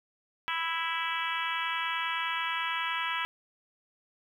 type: harmonic tone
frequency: 329.6 Hz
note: E4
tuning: in tune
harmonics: 3 / 4 / 5 / 6 / 7 / 8 / 9 / 10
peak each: -35 / -36 / -37 / -38 / -38 / -39 / -40 / -40 dBFS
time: 0.48-3.25 s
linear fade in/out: 0 ms
effects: 10-bit